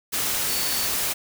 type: tone in noise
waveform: sine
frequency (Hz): 4478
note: C#8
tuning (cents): +17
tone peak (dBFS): -31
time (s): 0.48-0.88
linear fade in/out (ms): 20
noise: white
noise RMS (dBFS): -25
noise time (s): 0.12-1.14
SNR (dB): -9
effects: none